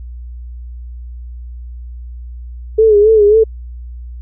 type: tone with vibrato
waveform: sine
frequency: 426.6 Hz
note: G#4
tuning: 46 cents sharp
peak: -5 dBFS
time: 2.78-3.44 s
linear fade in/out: 10 ms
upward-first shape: sine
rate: 3.7 Hz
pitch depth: 79 cents each way
effects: added 60 Hz sine -26 dBFS peak until 4.21 s